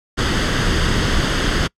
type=noise with comb filter; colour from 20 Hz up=pink; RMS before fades=-17 dBFS; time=0.17-1.68 s; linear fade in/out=20 ms; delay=0.62 ms; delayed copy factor=+0.5; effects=noise-tail reverb RT60 0.1 s tail -26 dB re dry + low-pass 5000 Hz 12 dB/octave